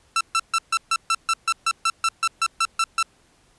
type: tone bursts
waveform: sawtooth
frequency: 1338 Hz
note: E6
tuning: 25 cents sharp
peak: -14 dBFS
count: 16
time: 0.16-3.028 s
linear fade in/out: 2 ms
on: 48 ms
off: 140 ms
effects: pink hiss -59 dBFS RMS until 3.58 s + resampled to 24000 Hz